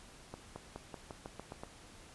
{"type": "accelerating click train", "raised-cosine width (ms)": 1, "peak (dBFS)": -29, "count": 9, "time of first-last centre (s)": [0.34, 1.635], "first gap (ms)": 220, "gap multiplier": 0.91, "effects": ["pink hiss -56 dBFS RMS until 2.14 s", "resampled to 24000 Hz"]}